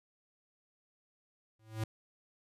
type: tone with exponential growth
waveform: square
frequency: 110 Hz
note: A2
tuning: in tune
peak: -31 dBFS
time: 1.59-1.84 s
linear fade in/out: 5 ms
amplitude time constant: 54 ms
effects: resampled to 32000 Hz